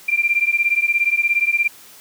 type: beating tone pair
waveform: sine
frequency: 2366 / 2383 Hz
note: D7 / D7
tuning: +12 / +25 cents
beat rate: 17 Hz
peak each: -18 dBFS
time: 0.08-1.68 s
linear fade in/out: 10 ms
effects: white hiss -44 dBFS RMS until 2 s + high-pass 100 Hz 12 dB/octave